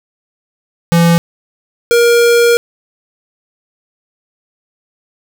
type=tone pair in turn; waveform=square; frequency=169.3 / 472.1 Hz; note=E3 / A#4; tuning=+46 / +22 cents; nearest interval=octave + tritone; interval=1776 cents; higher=second; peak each=-7 dBFS; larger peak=neither; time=0.92-1.18 / 1.91-2.57 s; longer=second; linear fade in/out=0 ms; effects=none